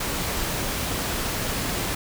pink noise, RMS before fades -27 dBFS, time 0-1.95 s, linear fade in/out 5 ms, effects none

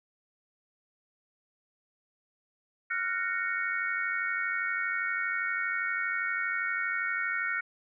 sine chord, Gb major seventh, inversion third, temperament just, 1387.5 / 1480 / 1850 / 2220 Hz, F6 / Gb6 / Bb6 / Db7, -12 / 0 / -14 / +2 cents, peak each -34 dBFS, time 2.9-7.61 s, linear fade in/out 10 ms, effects none

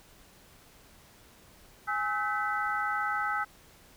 sine tone cluster, 830 / 1292 / 1527 / 1989 Hz, G#5 / E6 / G6 / B6, -1 / -35 / -46 / +12 cents, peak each -34 / -31 / -33 / -39 dBFS, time 1.87-3.45 s, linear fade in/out 20 ms, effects pink hiss -57 dBFS RMS until 3.96 s

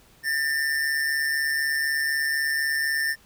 square tone with amplitude modulation, 1796 Hz, A6, 35 cents sharp, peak -21 dBFS, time 0.23-3.16 s, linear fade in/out 50 ms, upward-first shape sine, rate 144 Hz, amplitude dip 50%, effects pink hiss -56 dBFS RMS until 3.25 s

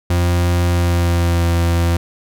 40% pulse tone with pitch glide, 87.31 to 85.22 Hz, F2 to F2, 0 to -42 cents, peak -12 dBFS, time 0.1-1.97 s, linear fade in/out 5 ms, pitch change -42 cents, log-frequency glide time 0.68-1.5 s, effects none

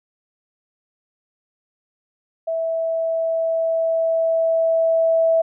sine tone with level ramp, 655 Hz, E5, 11 cents flat, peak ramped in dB -20 to -13 dBFS, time 2.47-5.42 s, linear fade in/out 10 ms, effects none

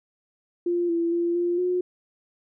sine tone with pitch steps, 348.2 / 337.1 / 343 / 348.7 / 360.9 Hz, F4 / E4 / F4 / F4 / F#4, -5 / +39 / -31 / -3 / -43 cents, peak -21 dBFS, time 0.66-1.81 s, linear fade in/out 5 ms, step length 230 ms, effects none

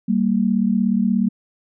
sine tone pair together, 194.4 / 231.2 Hz, G3 / A#3, -14 / -14 cents, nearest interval minor third, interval 300 cents, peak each -18 dBFS, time 0.08-1.29 s, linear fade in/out 10 ms, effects none

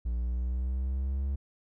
triangle linear sweep, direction up, 58.3 to 69.3 Hz, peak -26 dBFS, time 0.05-1.36 s, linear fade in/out 10 ms, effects none

